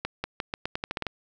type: accelerating click train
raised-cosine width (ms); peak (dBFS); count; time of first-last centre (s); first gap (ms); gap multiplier
0.3; -13; 11; 0.05-1.067; 190; 0.85
effects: none